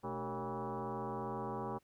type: tone with frequency modulation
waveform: sine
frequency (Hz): 293.7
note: D4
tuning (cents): 0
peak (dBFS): -37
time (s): 0.03-1.79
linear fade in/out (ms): 20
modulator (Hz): 170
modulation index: 4.9
effects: pink hiss -75 dBFS RMS until 1.83 s